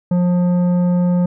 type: tone with tanh clipping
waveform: sine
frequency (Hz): 177.6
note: F3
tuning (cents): +29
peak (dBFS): -14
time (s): 0.11-1.26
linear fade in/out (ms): 5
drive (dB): 10
effects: none